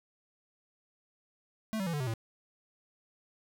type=tone with pitch steps; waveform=square; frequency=219.3 / 192.02 / 168.13 / 147.21 / 128.9 / 112.86 Hz; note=A3 / G3 / E3 / D3 / C3 / A2; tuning=-6 / -35 / +34 / +4 / -26 / +44 cents; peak=-32 dBFS; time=1.73-2.138 s; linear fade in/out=0 ms; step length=68 ms; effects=none